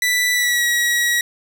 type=tone with pitch glide; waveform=sawtooth; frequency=1975.5 to 1914.8 Hz; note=B6 to A#6; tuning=0 to +46 cents; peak=-12 dBFS; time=0.02-1.21 s; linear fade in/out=2 ms; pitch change=-54 cents; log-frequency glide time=0.33-0.64 s; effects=none